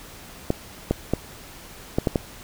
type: clicks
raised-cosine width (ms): 2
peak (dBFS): -6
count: 6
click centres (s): 0.504 / 0.91 / 1.136 / 1.985 / 2.072 / 2.158
effects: pink hiss -43 dBFS RMS until 2.43 s